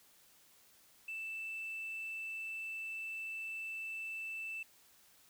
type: tone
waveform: triangle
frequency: 2649 Hz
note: E7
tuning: 8 cents sharp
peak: -37 dBFS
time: 1.08-4.63 s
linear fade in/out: 5 ms
effects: tanh soft clip ceiling -36 dBFS + white hiss -65 dBFS RMS until 5.29 s